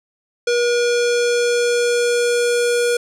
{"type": "tone with low-pass filter sweep", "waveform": "square", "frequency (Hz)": 480, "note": "B4", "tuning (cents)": -49, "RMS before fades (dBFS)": -17, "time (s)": [0.47, 2.97], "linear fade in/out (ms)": 5, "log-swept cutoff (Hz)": [6000, 9500], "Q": 1.6, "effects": []}